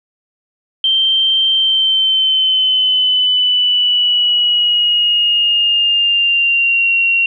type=tone with pitch glide; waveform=sine; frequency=3136 to 2746 Hz; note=G7 to F7; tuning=0 to -30 cents; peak=-10 dBFS; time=0.84-7.26 s; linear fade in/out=2 ms; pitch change=-230 cents; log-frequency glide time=1.51-6.92 s; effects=none